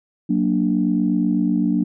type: chord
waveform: sine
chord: Gb augmented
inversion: none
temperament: equal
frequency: 185 / 233.1 / 293.7 Hz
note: Gb3 / Bb3 / D4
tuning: 0 / 0 / 0 cents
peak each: -20 dBFS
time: 0.29-1.84 s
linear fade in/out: 10 ms
effects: tanh soft clip ceiling -6 dBFS